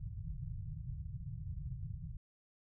white low-pass noise, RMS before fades -43 dBFS, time 0-2.17 s, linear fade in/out 5 ms, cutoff 160 Hz, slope 96 dB/octave, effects none

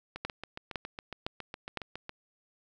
two click trains, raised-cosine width 0.3 ms, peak -17 / -23 dBFS, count 4 / 15, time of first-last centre 0.25-1.773 / 0.16-2.094 s, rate 1.97 / 7.24 Hz, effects none

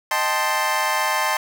25% pulse chord, A half-diminished seventh, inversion second, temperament equal, 622.3 / 784 / 880 / 1046.5 Hz, Eb5 / G5 / A5 / C6, 0 / 0 / 0 / 0 cents, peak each -24 / -24 / -20 / -19 dBFS, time 0.11-1.37 s, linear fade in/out 2 ms, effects none

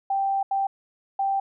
sine tone bursts at uneven times, 784 Hz, G5, in tune, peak -21 dBFS, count 3, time 0.1-0.43 / 0.51-0.67 / 1.19-1.4 s, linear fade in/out 5 ms, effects none

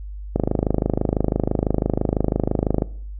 click train, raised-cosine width 2 ms, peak -5 dBFS, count 65, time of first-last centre 0.36-2.822 s, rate 26 Hz, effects noise-tail reverb RT60 0.6 s tail -21 dB re dry + added 50 Hz sine -30 dBFS peak until 3.19 s

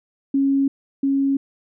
sine tone pair in turn, 274.6 / 274.6 Hz, C#4 / C#4, -16 / -16 cents, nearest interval unison, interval 0 cents, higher neither, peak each -15 / -16 dBFS, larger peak first, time 0.34-0.68 / 1.03-1.37 s, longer neither, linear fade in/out 5 ms, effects none

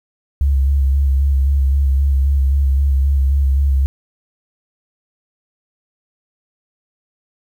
sine tone with vibrato, 68.6 Hz, C#2, 17 cents flat, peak -11 dBFS, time 0.41-3.86 s, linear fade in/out 0 ms, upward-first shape square, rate 3.8 Hz, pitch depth 32 cents each way, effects 8-bit

